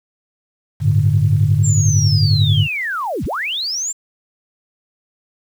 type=chord; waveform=sine; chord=G suspended second; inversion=none; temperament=equal with one note detuned; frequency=98 / 109.11 / 146.83 Hz; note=G2 / A2 / D3; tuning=0 / -14 / 0 cents; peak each=-15 dBFS; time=0.8-2.68 s; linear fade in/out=50 ms
type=linear two-way sweep; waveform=sine; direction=down then up; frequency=7480 to 37 to 7480 Hz; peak=-19 dBFS; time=1.63-3.93 s; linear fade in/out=20 ms; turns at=3.25 s
effects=tanh soft clip ceiling -2 dBFS + 7-bit